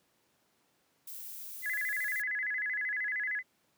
violet noise, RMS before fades -44 dBFS, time 1.07-2.22 s, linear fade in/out 5 ms
sine tone with vibrato, 1846 Hz, A#6, 17 cents flat, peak -31 dBFS, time 1.62-3.43 s, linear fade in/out 50 ms, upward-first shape square, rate 13 Hz, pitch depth 160 cents each way
effects pink hiss -72 dBFS RMS until 3.77 s + high-pass 150 Hz 12 dB/octave

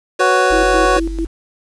square chord, F# suspended fourth, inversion none, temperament equal, 370 / 493.9 / 554.4 Hz, F#4 / B4 / C#5, 0 / 0 / 0 cents, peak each -19 dBFS, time 0.19-1 s, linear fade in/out 10 ms
harmonic tone, 370.5 Hz, F#4, 2 cents sharp, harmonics 2 / 3 / 4, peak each -18 / -18 / -18 dBFS, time 0.2-0.98 s, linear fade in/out 10 ms
sine tone, 47.13 Hz, F#1, 33 cents sharp, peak -21 dBFS, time 0.5-1.27 s, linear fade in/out 10 ms
sine tone with tremolo, 329.6 Hz, E4, in tune, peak -17 dBFS, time 0.52-1.25 s, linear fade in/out 5 ms, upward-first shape square, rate 4.5 Hz, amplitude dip 70%
effects resampled to 22050 Hz + 7-bit

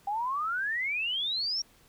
sine exponential sweep, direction up, 786 to 5660 Hz, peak -28 dBFS, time 0.07-1.62 s, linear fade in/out 5 ms, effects pink hiss -61 dBFS RMS until 1.88 s

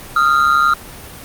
triangle ring-modulated tone, 1311 Hz, E6, 10 cents flat, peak -5 dBFS, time 0.16-0.74 s, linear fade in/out 5 ms, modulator 71 Hz, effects pink hiss -34 dBFS RMS until 1.24 s + Opus 32 kbps

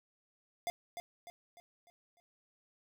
square tone with echo, 698.5 Hz, F5, in tune, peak -34 dBFS, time 0.67-0.7 s, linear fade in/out 0 ms, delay 300 ms, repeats 5, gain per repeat -7 dB, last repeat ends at 2.2 s, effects none

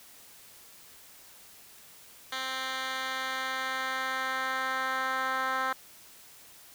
10% pulse tone with band-pass filter sweep, 261.9 Hz, C4, 2 cents sharp, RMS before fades -32 dBFS, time 2.32-5.73 s, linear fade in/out 5 ms, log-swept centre 2900 to 1400 Hz, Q 1.4, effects white hiss -53 dBFS RMS until 6.74 s

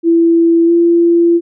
sine tone with pitch glide, 334.2 to 340.4 Hz, E4 to F4, +24 to -44 cents, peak -6 dBFS, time 0.03-1.41 s, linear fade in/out 50 ms, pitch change +32 cents, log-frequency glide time 0.66-0.71 s, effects none

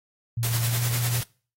sine tone with pitch glide, 116.54 to 119.33 Hz, A#2 to A#2, 0 to +41 cents, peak -24 dBFS, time 0.37-1.21 s, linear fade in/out 5 ms, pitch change +41 cents, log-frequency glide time 0.66-0.83 s
white noise with tremolo, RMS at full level -28 dBFS, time 0.43-1.23 s, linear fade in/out 0 ms, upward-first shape sine, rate 10 Hz, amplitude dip 50%
effects noise-tail reverb RT60 0.4 s tail -23 dB re dry + AAC 48 kbps

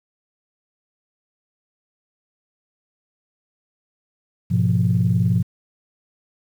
sine chord, F diminished, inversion first, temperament equal, 103.83 / 123.47 / 174.61 Hz, Ab2 / Cb3 / F3, 0 / 0 / 0 cents, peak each -19 dBFS, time 4.5-5.43 s, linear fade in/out 20 ms, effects tanh soft clip ceiling -7 dBFS + 8-bit

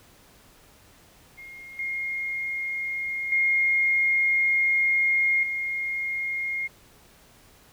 sine tone with level steps, 2137 Hz, C7, 36 cents sharp, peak -40 / -27 / -19 / -26 dBFS, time 1.37-6.68 s, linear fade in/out 20 ms, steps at 1.79 / 3.32 / 5.43 s, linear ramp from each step 2 ms, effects pink hiss -55 dBFS RMS until 7.72 s

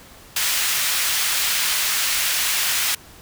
pink high-pass noise, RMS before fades -21 dBFS, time 0.36-2.95 s, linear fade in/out 5 ms, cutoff 1900 Hz, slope 12 dB/octave, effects pink hiss -45 dBFS RMS until 3.21 s

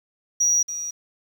sine tone with echo, 5770 Hz, F#8, 44 cents flat, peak -15 dBFS, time 0.4-0.63 s, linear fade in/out 10 ms, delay 280 ms, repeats 1, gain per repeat -12 dB, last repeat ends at 0.91 s, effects tanh soft clip ceiling -13 dBFS + 8-bit

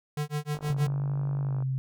square tone with tremolo, 148.8 Hz, D3, 23 cents sharp, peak -27 dBFS, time 0.17-0.87 s, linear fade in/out 2 ms, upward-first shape sine, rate 6.4 Hz, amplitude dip 100%
click train, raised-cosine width 1 ms, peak -29 dBFS, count 56, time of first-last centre 0.55-1.624 s, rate 51.2 Hz
sine tone with pitch glide, 139.9 to 132.05 Hz, C#3 to C3, +16 to +16 cents, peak -26 dBFS, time 0.7-1.78 s, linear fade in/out 0 ms, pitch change -100 cents, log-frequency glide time 1.4-1.61 s
effects none

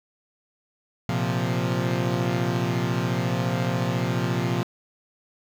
sawtooth chord, Bb suspended second, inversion none, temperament equal, 116.54 / 130.81 / 174.61 Hz, Bb2 / C3 / F3, 0 / 0 / 0 cents, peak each -23 dBFS, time 1.09-4.63 s, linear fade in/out 0 ms, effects low-pass 5000 Hz 12 dB/octave + 8-bit

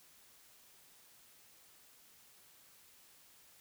silence, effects white hiss -63 dBFS RMS until 3.6 s

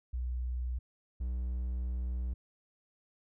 sine / triangle tone pair in turn, 61.7 / 61.7 Hz, B1 / B1, -1 / -1 cents, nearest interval unison, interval 0 cents, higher neither, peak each -32 / -30 dBFS, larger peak second, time 0.13-0.79 / 1.2-2.34 s, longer second, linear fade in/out 10 ms, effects none

